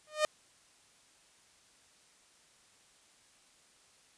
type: tone with exponential growth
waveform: sawtooth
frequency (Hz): 611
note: D#5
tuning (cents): -32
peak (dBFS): -19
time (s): 0.07-0.25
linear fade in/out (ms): 1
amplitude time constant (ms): 39
effects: white hiss -64 dBFS RMS until 4.17 s + resampled to 22050 Hz